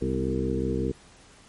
harmonic tone with a mistuned harmonic, 65.41 Hz, C2, in tune, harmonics 1 / 2 / 3 / 4 / 5 / 6 / 7, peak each -32 / -32 / -32 / -32 / -32 / -32 / -32 dBFS, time 0.01-0.92 s, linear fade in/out 10 ms, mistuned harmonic 4, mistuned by -54 cents, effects pink hiss -53 dBFS RMS until 1.48 s + MP3 48 kbps

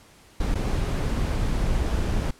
brown noise with dropouts, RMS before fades -24 dBFS, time 0.4-2.31 s, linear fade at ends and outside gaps 5 ms, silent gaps 0.545-0.553 s, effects pink hiss -53 dBFS RMS until 2.39 s + low-pass 11000 Hz 12 dB/octave

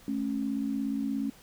sine tone pair together, 216.7 / 273.7 Hz, A3 / C#4, -26 / -22 cents, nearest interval major third, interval 404 cents, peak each -32 / -30 dBFS, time 0.08-1.3 s, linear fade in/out 2 ms, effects pink hiss -55 dBFS RMS until 1.42 s

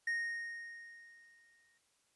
triangle tone with exponential decay, 1859 Hz, A#6, 5 cents flat, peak -30 dBFS, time 0.07-1.78 s, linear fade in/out 5 ms, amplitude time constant 370 ms, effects white hiss -75 dBFS RMS until 2.15 s + resampled to 24000 Hz

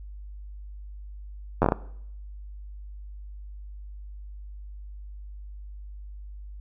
slowing click train, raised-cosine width 1 ms, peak -6 dBFS, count 6, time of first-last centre 1.62-1.721 s, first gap 10 ms, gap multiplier 1.36, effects noise-tail reverb RT60 0.7 s tail -19 dB re dry + added 50 Hz sine -38 dBFS peak until 6.6 s

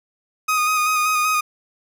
30% pulse tone with vibrato, 1244.5 Hz, D#6, in tune, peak -14 dBFS, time 0.48-1.41 s, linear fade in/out 10 ms, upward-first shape square, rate 5.2 Hz, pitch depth 19 cents each way, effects none

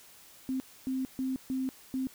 sine tone bursts at uneven times, 261.6 Hz, C4, in tune, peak -29 dBFS, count 5, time 0.49-0.6 / 0.87-1.05 / 1.19-1.36 / 1.5-1.69 / 1.94-2.07 s, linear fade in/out 0 ms, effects white hiss -55 dBFS RMS until 2.14 s

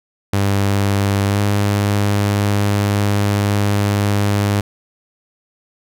sawtooth tone with pitch glide, 99.6 to 101.87 Hz, G2 to G#2, +28 to -33 cents, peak -10 dBFS, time 0.33-4.61 s, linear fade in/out 5 ms, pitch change +39 cents, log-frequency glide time 1.26-1.4 s, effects none

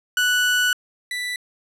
30% pulse tone pair in turn, 1480 / 1975.6 Hz, F#6 / B6, 0 / 0 cents, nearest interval perfect fourth, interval 500 cents, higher second, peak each -14 / -22 dBFS, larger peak first, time 0.17-0.73 / 1.11-1.36 s, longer first, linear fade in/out 2 ms, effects low-pass 12000 Hz 12 dB/octave

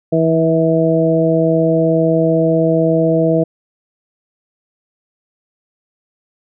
harmonic tone with a mistuned harmonic, 162.2 Hz, E3, 28 cents flat, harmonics 1 / 2 / 3 / 4, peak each -16 / -16 / -16 / -16 dBFS, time 0.12-3.44 s, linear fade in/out 10 ms, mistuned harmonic 1, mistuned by +16 cents, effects none

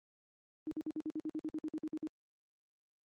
sine tone bursts, 311.1 Hz, D#4, in tune, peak -35 dBFS, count 15, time 0.67-2.071 s, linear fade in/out 0 ms, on 43 ms, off 54 ms, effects high-pass 150 Hz 12 dB/octave + Opus 24 kbps

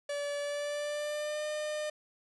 45% pulse tone with pitch glide, 576 to 605.7 Hz, D5 to D#5, -34 to -47 cents, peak -33 dBFS, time 0.09-1.9 s, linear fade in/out 5 ms, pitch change +87 cents, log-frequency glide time 0.4-1.46 s, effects resampled to 24000 Hz

